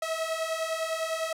sawtooth beating tone pair, 640 / 649.9 Hz, D#5 / E5, +49 / -25 cents, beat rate 9.9 Hz, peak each -29 / -27 dBFS, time 0.02-1.33 s, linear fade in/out 5 ms, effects low-pass 12000 Hz 12 dB/octave

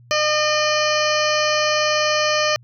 harmonic tone, 607 Hz, D#5, 43 cents flat, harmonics 1 / 2 / 3 / 4 / 5 / 7 / 8 / 9 / 10, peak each -20 / -23 / -25 / -26 / -27 / -28 / -29 / -30 / -30 dBFS, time 0.11-2.56 s, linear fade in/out 0 ms, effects added 120 Hz sine -45 dBFS peak until 2.63 s

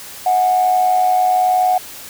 sine tone with amplitude modulation, 735 Hz, F#5, 12 cents flat, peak -8 dBFS, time 0.26-1.78 s, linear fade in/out 5 ms, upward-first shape sine, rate 101 Hz, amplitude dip 55%, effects tanh soft clip ceiling -5 dBFS + white hiss -34 dBFS RMS until 2.09 s

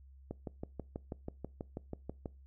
click train, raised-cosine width 2 ms, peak -26 dBFS, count 13, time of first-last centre 0.31-2.258 s, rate 6.16 Hz, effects noise-tail reverb RT60 0.3 s tail -23 dB re dry + added 67 Hz sine -54 dBFS peak until 2.46 s

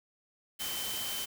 sine tone in noise, 3077 Hz, G7, 33 cents flat, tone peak -39 dBFS, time 0.59-1.26 s, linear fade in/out 20 ms, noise white, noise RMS -37 dBFS, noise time 0.59-1.26 s, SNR -5 dB, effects none

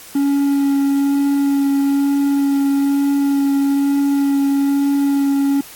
triangle tone with vibrato, 279.3 Hz, C#4, 13 cents sharp, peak -11 dBFS, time 0.15-5.61 s, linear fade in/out 5 ms, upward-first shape sine, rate 1.1 Hz, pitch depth 10 cents each way, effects white hiss -38 dBFS RMS until 5.75 s + AAC 64 kbps

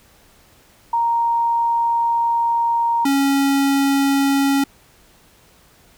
sine / square tone pair in turn, 932.3 / 276.5 Hz, A#5 / C#4, 0 / -4 cents, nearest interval octave + major sixth, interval 2104 cents, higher first, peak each -15 dBFS, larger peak neither, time 0.93-3.05 / 3.05-4.64 s, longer first, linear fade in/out 5 ms, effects pink hiss -52 dBFS RMS until 5.97 s

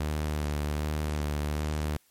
sawtooth tone with vibrato, 75 Hz, D2, 37 cents sharp, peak -24 dBFS, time 0-1.97 s, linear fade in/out 5 ms, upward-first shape sine, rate 1.3 Hz, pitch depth 27 cents each way, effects white hiss -65 dBFS RMS until 2.1 s + MP3 64 kbps

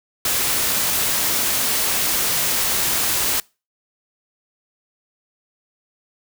white noise, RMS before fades -20 dBFS, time 0.25-3.4 s, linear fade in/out 2 ms, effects noise-tail reverb RT60 0.3 s tail -25 dB re dry

